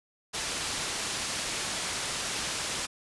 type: low-pass noise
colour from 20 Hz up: white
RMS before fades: -33 dBFS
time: 0.33-2.87 s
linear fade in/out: 20 ms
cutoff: 7600 Hz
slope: 12 dB/octave
effects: resampled to 24000 Hz